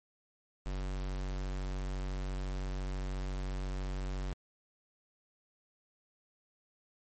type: tone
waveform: square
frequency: 47.05 Hz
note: F#1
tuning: 30 cents sharp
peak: -35 dBFS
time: 0.66-4.33 s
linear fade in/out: 0 ms
effects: MP3 32 kbps